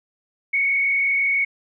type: tone with frequency modulation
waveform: sine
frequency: 2217 Hz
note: C#7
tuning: in tune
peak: -17 dBFS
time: 0.53-1.45 s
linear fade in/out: 10 ms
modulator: 40.1 Hz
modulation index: 1.1
effects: none